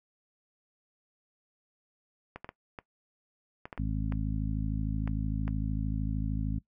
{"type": "clicks", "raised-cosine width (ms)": 0.5, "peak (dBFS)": -25, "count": 10, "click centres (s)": [2.36, 2.445, 2.491, 2.788, 3.655, 3.728, 3.777, 4.123, 5.076, 5.479]}
{"type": "harmonic tone", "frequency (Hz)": 53.2, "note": "G#1", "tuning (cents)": 42, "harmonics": [1, 2, 3, 4, 5], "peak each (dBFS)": [-32, -35, -37, -38, -39], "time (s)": [3.78, 6.59], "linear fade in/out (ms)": 10}
{"effects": ["noise-tail reverb RT60 0.1 s tail -19 dB re dry"]}